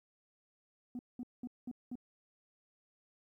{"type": "tone bursts", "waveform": "sine", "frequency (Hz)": 246, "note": "B3", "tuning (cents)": -7, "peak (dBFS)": -37, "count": 5, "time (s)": [0.95, 1.955], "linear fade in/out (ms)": 2, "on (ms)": 41, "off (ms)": 200, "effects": ["tanh soft clip ceiling -37 dBFS", "13-bit"]}